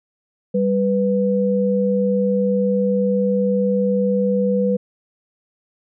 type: tone pair together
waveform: sine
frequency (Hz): 196 / 493.9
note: G3 / B4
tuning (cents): 0 / 0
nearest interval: octave + major third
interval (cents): 1600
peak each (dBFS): -18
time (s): 0.54-4.77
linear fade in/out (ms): 10
effects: none